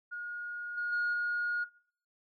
sine tone with level steps, 1436 Hz, F6, 48 cents sharp, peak -36 / -30 / -26 / -28 dBFS, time 0.11-1.65 s, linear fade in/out 20 ms, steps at 0.77 / 0.92 / 1.13 s, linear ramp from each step 10 ms, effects noise-tail reverb RT60 0.5 s tail -20 dB re dry + tanh soft clip ceiling -26 dBFS

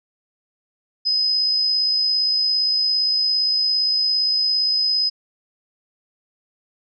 sine tone with amplitude modulation, 5040 Hz, D#8, 21 cents sharp, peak -15 dBFS, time 1.05-5.1 s, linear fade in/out 20 ms, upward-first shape sine, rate 57.5 Hz, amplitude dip 30%, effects none

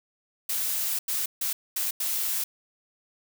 blue noise bursts at uneven times, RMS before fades -28 dBFS, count 5, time 0.49-0.99 / 1.08-1.26 / 1.41-1.53 / 1.76-1.91 / 2-2.44 s, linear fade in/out 5 ms, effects none

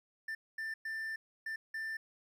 triangle tone bursts at uneven times, 1781 Hz, A6, 21 cents sharp, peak -35 dBFS, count 5, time 0.28-0.35 / 0.58-0.74 / 0.85-1.16 / 1.46-1.56 / 1.74-1.97 s, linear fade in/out 5 ms, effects 12-bit

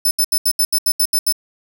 10% pulse tone bursts, 5274 Hz, E8, in tune, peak -7 dBFS, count 10, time 0.05-1.325 s, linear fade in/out 5 ms, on 60 ms, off 75 ms, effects none

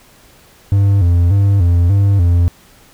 triangle tone with vibrato, 92.9 Hz, F#2, 7 cents sharp, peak -6 dBFS, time 0.72-2.48 s, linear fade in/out 0 ms, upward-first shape square, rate 1.7 Hz, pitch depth 120 cents each way, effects pink hiss -46 dBFS RMS until 2.93 s

